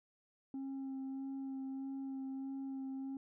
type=tone with vibrato; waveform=sine; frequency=268.7 Hz; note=C4; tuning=46 cents sharp; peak=-37 dBFS; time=0.54-3.17 s; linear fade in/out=2 ms; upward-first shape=sine; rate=1.6 Hz; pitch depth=14 cents each way; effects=tanh soft clip ceiling -39 dBFS